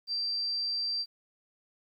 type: tone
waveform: sine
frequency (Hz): 4699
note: D8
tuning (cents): 0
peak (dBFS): -29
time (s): 0.07-1.06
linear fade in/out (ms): 50
effects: 11-bit